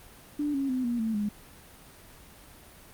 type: tone with pitch steps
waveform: sine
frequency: 293.7 / 274 / 255.7 / 238.6 / 222.6 / 207.7 Hz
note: D4 / C#4 / C4 / A#3 / A3 / G#3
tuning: 0 / -20 / -40 / +41 / +20 / 0 cents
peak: -26 dBFS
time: 0.39-1.29 s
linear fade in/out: 5 ms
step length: 150 ms
effects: pink hiss -51 dBFS RMS until 2.93 s + Opus 32 kbps